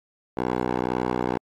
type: tone with band-pass filter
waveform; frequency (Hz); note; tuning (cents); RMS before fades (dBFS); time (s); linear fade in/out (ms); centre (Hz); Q
10% pulse; 62; B1; +7; -26; 0.37-1.38; 5; 600; 1.2
effects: AAC 64 kbps